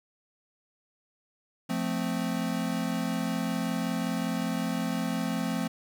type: chord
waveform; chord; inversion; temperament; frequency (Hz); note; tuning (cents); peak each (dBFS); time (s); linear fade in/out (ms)
square; F major; none; equal with one note detuned; 174.61 / 220 / 259.5; F3 / A3 / C4; 0 / 0 / -14; -33; 1.69-5.68; 10
effects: 11-bit